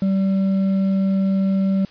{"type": "tone with hard clipping", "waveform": "sine", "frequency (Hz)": 193.2, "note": "G3", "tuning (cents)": -25, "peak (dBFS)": -17, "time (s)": [0.02, 1.85], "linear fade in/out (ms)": 2, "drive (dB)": 4, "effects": ["white hiss -47 dBFS RMS until 1.9 s", "resampled to 11025 Hz"]}